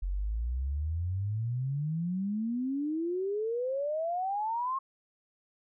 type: exponential sweep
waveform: sine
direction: up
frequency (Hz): 44.05 to 1089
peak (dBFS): -29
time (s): 0.02-4.79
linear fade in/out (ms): 10
effects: none